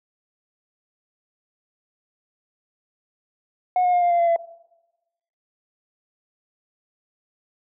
sine tone with pitch steps, 728 / 718.8 / 709.7 / 700.8 / 691.9 / 683.2 / 674.6 Hz, F#5 / F5 / F5 / F5 / F5 / F5 / E5, -28 / +50 / +28 / +6 / -16 / -38 / +40 cents, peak -14 dBFS, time 3.76-4.362 s, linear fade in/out 2 ms, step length 86 ms, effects noise-tail reverb RT60 1.0 s tail -20 dB re dry + tanh soft clip ceiling -14 dBFS

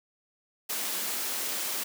white high-pass noise, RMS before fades -32 dBFS, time 0.69-1.84 s, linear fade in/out 10 ms, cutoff 190 Hz, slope 48 dB/octave, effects none

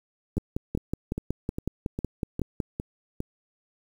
two click trains, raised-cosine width 3 ms, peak -17 / -14 dBFS, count 8 / 13, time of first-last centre 0.37-3.204 / 0.38-2.602 s, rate 2.47 / 5.4 Hz, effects 8-bit

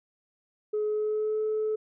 sine tone with pitch glide, 423.8 to 432 Hz, G#4 to A4, +35 to -32 cents, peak -24 dBFS, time 0.73-1.76 s, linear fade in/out 10 ms, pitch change +33 cents, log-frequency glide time 0.85-1.41 s, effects tanh soft clip ceiling -22 dBFS

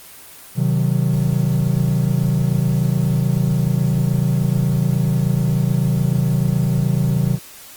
triangle chord, C diminished, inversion none, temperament equal with one note detuned, 128.64 / 155.56 / 185 Hz, C3 / Eb3 / Gb3, -29 / 0 / 0 cents, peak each -16 / -17 / -19 dBFS, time 0.55-7.39 s, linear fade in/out 50 ms, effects white hiss -40 dBFS RMS until 7.76 s + Opus 24 kbps

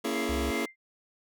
sawtooth chord, A# half-diminished seventh, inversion none, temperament just, 233.1 / 279.7 / 335.6 / 419.5 Hz, A#3 / C#4 / E4 / G#4, 0 / +16 / +31 / +17 cents, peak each -30 dBFS, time 0.04-0.66 s, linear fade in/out 10 ms
sine tone with tremolo, 2093 Hz, C7, in tune, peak -35 dBFS, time 0.12-0.76 s, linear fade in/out 50 ms, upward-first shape sine, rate 2.8 Hz, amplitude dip 90%
sine tone, 67.8 Hz, C#2, 38 cents flat, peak -31 dBFS, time 0.29-0.51 s, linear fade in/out 5 ms
effects none

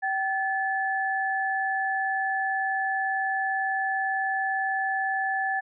sine tone pair together, 771.1 / 1731 Hz, G5 / A6, -29 / -29 cents, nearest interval octave + major second, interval 1400 cents, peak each -27 dBFS, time 0.02-5.61 s, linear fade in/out 20 ms, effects none

